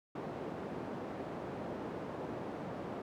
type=band-pass noise; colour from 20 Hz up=white; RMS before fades=-42 dBFS; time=0.15-3.02 s; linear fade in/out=5 ms; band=130 to 560 Hz; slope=12 dB/octave; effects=none